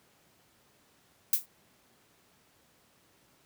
violet noise with exponential decay, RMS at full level -20 dBFS, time 1.33-1.46 s, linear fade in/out 2 ms, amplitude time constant 27 ms, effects pink hiss -65 dBFS RMS until 3.45 s + high-pass 100 Hz 12 dB/octave

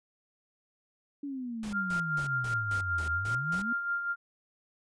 sine exponential two-way sweep, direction down then up, 290 to 77.78 to 247.1 Hz, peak -34 dBFS, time 1.23-3.73 s, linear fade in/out 5 ms, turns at 3.1 s
pink noise bursts, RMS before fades -44 dBFS, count 8, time 1.63-3.62 s, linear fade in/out 2 ms, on 100 ms, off 170 ms
sine tone with tremolo, 1397 Hz, F6, in tune, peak -27 dBFS, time 1.72-4.16 s, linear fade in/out 50 ms, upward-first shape sine, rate 5.1 Hz, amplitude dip 50%
effects resampled to 22050 Hz

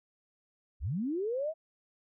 sine linear sweep, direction up, 45.7 to 659.3 Hz, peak -30 dBFS, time 0.8-1.54 s, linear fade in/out 50 ms, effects none

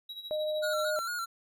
triangle tone with tremolo, 3868 Hz, B7, 37 cents flat, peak -36 dBFS, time 0.09-0.91 s, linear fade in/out 5 ms, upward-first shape sine, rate 13 Hz, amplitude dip 70%
sine tone, 613 Hz, D#5, 26 cents flat, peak -29 dBFS, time 0.31-0.99 s, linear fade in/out 0 ms
square tone with vibrato, 1396.9 Hz, F6, in tune, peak -33 dBFS, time 0.62-1.26 s, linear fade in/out 20 ms, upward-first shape square, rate 4.4 Hz, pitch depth 50 cents each way
effects none

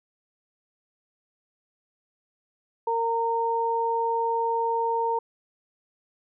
sine tone pair together, 460 / 920 Hz, A#4 / A#5, -23 / -23 cents, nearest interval octave, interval 1200 cents, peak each -27 / -24 dBFS, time 2.87-5.19 s, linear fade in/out 5 ms, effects none

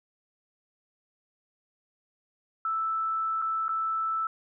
sine tone with dropouts, 1318.5 Hz, E6, in tune, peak -26 dBFS, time 2.65-4.27 s, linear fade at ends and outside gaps 2 ms, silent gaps 3.418-3.422 / 3.682-3.691 s, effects none

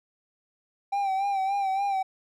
triangle tone with vibrato, 784 Hz, G5, in tune, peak -22 dBFS, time 0.92-2.03 s, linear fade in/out 10 ms, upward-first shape sine, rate 3.5 Hz, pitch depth 51 cents each way, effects none

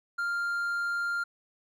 triangle tone, 1396.9 Hz, F6, in tune, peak -26 dBFS, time 0.18-1.24 s, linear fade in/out 10 ms, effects none

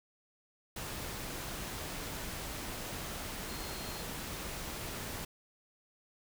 sine tone in noise, 4233 Hz, C8, 19 cents sharp, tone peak -50 dBFS, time 3.49-4.02 s, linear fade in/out 5 ms, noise pink, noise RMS -41 dBFS, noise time 0.76-5.25 s, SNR -12 dB, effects none

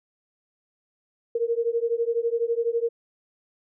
sine beating tone pair, 460 / 472 Hz, A#4 / A#4, -23 / +22 cents, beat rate 12 Hz, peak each -25 dBFS, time 1.35-2.89 s, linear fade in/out 5 ms, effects none

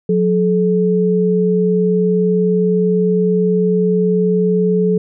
sine tone pair together, 180.88 / 430.2 Hz, F#3 / A4, -39 / -39 cents, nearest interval octave + minor third, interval 1500 cents, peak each -14 dBFS, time 0.09-4.98 s, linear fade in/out 5 ms, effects none

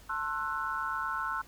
sine chord, F# half-diminished seventh, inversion first, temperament just, 888 / 1065.6 / 1332 / 1480 Hz, A5 / C6 / E6 / F#6, +16 / +31 / +18 / 0 cents, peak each -40 / -36 / -35 / -36 dBFS, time 0.09-1.42 s, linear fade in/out 10 ms, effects added 50 Hz sine -55 dBFS peak until 1.47 s + pink hiss -57 dBFS RMS until 1.47 s

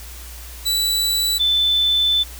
sawtooth / sine tone pair in turn, 3951 / 3520 Hz, B7 / A7, 0 / 0 cents, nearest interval major second, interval 200 cents, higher first, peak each -14 dBFS, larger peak neither, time 0.65-1.39 / 1.39-2.24 s, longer second, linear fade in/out 20 ms, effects added 60 Hz sine -35 dBFS peak until 2.39 s + white hiss -39 dBFS RMS until 2.39 s

